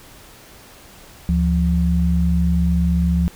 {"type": "tone pair together", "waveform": "sine", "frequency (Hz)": [72.91, 173.4], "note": ["D2", "F3"], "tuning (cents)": [-12, -12], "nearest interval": "octave + minor third", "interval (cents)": 1500, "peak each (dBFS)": -17, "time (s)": [1.29, 3.28], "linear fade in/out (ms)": 0, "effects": ["pink hiss -44 dBFS RMS until 3.35 s"]}